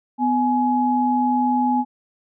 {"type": "tone pair together", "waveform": "sine", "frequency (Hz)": [250, 841], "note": ["B3", "G#5"], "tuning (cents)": [21, 22], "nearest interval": "octave + major sixth", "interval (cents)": 2101, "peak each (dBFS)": -19, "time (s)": [0.18, 1.85], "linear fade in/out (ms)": 50, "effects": []}